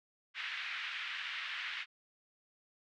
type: band-pass noise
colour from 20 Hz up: pink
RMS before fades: -41 dBFS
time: 0.34-1.86 s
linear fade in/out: 50 ms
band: 1600 to 3200 Hz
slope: 24 dB/octave
effects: none